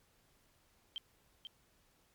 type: tone with echo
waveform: sine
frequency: 3136 Hz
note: G7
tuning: in tune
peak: -38 dBFS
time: 0.96-0.98 s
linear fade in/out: 0 ms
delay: 490 ms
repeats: 1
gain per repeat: -6 dB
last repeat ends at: 1.47 s
effects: pink hiss -71 dBFS RMS until 2.14 s + MP3 96 kbps